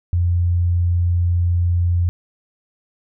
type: tone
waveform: sine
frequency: 87.31 Hz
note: F2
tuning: in tune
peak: -14 dBFS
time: 0.13-2.09 s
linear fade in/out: 0 ms
effects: none